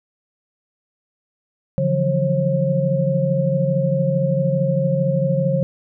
sine tone cluster, 143 / 167.7 / 180.7 / 538 Hz, D3 / E3 / F#3 / C5, -46 / +30 / -41 / +48 cents, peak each -20 / -23 / -24 / -20 dBFS, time 1.78-5.63 s, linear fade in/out 0 ms, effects none

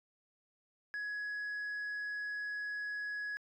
sine tone, 1677 Hz, G#6, 16 cents sharp, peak -34 dBFS, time 0.94-3.37 s, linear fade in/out 0 ms, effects tanh soft clip ceiling -36 dBFS

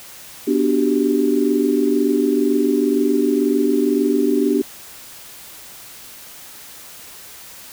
sine chord, G major seventh, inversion first, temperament equal, 246.9 / 293.7 / 370 / 392 Hz, B3 / D4 / F#4 / G4, 0 / 0 / 0 / 0 cents, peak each -20 / -18 / -24 / -19 dBFS, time 0.47-4.62 s, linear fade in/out 10 ms, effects white hiss -39 dBFS RMS until 7.72 s

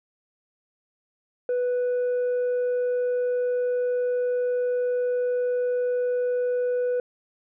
sine tone, 493.9 Hz, B4, in tune, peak -19 dBFS, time 1.49-7 s, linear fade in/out 2 ms, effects tanh soft clip ceiling -21 dBFS

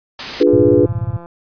white noise, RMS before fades -24 dBFS, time 0.19-0.43 s, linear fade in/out 2 ms
sine chord, D diminished seventh, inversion none, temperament equal, 293.7 / 349.2 / 415.3 / 493.9 Hz, D4 / F4 / Ab4 / Cb5, 0 / 0 / 0 / 0 cents, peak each -14 dBFS, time 0.4-0.86 s, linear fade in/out 10 ms
click train, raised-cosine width 1 ms, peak -23 dBFS, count 136, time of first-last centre 0.47-1.259 s, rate 171 Hz
sine tone bursts, 110.9 Hz, A2, 14 cents sharp, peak -15 dBFS, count 11, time 0.53-1.168 s, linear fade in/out 5 ms, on 38 ms, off 22 ms
effects resampled to 11025 Hz

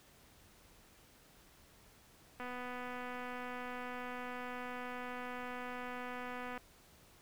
click train, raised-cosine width 0.5 ms, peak -30 dBFS, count 1037, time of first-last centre 2.4-6.577 s, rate 248 Hz, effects pink hiss -63 dBFS RMS until 7.21 s

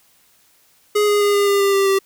square tone with pitch steps, 417 / 412.9 / 408.9 / 404.9 / 400.9 / 397 / 393.1 / 389.3 Hz, G#4 / G#4 / G#4 / G#4 / G4 / G4 / G4 / G4, +7 / -10 / -27 / -44 / +39 / +22 / +5 / -12 cents, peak -14 dBFS, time 0.95-1.99 s, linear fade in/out 10 ms, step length 130 ms, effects white hiss -56 dBFS RMS until 2.05 s

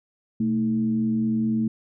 sine tone with frequency modulation, 222.1 Hz, A3, 16 cents sharp, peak -20 dBFS, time 0.4-1.68 s, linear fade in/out 5 ms, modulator 95.5 Hz, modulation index 0.51, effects none

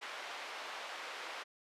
pink band-pass noise, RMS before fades -45 dBFS, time 0.01-1.44 s, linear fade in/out 20 ms, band 720 to 3500 Hz, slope 12 dB/octave, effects high-pass 300 Hz 12 dB/octave + resampled to 32000 Hz

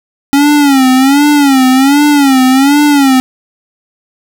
square tone with vibrato, 275.4 Hz, C#4, 11 cents flat, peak -5 dBFS, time 0.33-3.2 s, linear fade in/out 0 ms, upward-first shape sine, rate 1.3 Hz, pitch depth 120 cents each way, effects none

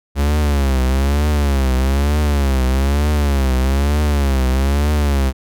45% pulse tone with vibrato, 69.4 Hz, C#2, 3 cents sharp, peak -13 dBFS, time 0.15-5.33 s, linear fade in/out 50 ms, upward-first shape triangle, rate 1.1 Hz, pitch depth 150 cents each way, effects none

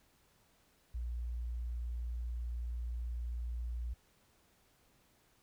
sine tone, 59.3 Hz, A#1, 30 cents sharp, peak -36 dBFS, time 0.94-3.94 s, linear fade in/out 10 ms, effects pink hiss -70 dBFS RMS until 5.42 s

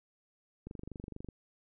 click train, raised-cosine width 3 ms, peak -30 dBFS, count 16, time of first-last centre 0.67-1.287 s, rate 24.3 Hz, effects none

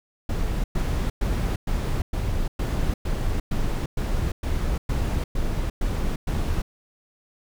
brown noise bursts, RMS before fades -24 dBFS, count 14, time 0.29-6.62 s, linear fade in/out 5 ms, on 350 ms, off 110 ms, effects none

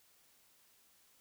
silence, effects white hiss -68 dBFS RMS until 1.2 s

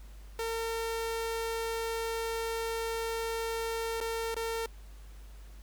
sawtooth tone with dropouts, 454.8 Hz, A#4, 43 cents flat, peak -28 dBFS, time 0.39-4.66 s, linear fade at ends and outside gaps 2 ms, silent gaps 4.004-4.011 / 4.344-4.365 s, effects added 50 Hz sine -46 dBFS peak until 5.62 s + pink hiss -60 dBFS RMS until 5.62 s

